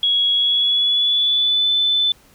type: tone with pitch glide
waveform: sine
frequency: 3332 to 3514 Hz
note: G#7 to A7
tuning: +5 to -3 cents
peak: -14 dBFS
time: 0.03-2.12 s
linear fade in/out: 2 ms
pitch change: +92 cents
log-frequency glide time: 0.33-1.71 s
effects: pink hiss -52 dBFS RMS until 2.34 s